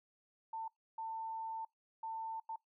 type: tone bursts at uneven times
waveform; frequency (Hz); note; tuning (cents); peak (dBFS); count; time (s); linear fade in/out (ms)
sine; 895; A5; +29; -39; 4; 0.53-0.68 / 0.98-1.65 / 2.03-2.4 / 2.49-2.56; 5
effects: noise-tail reverb RT60 0.2 s tail -26 dB re dry